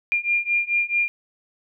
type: beating tone pair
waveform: sine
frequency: 2400 / 2404.6 Hz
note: D7 / D7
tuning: +37 / +40 cents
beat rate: 4.6 Hz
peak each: -23 / -22 dBFS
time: 0.12-1.08 s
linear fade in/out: 0 ms
effects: none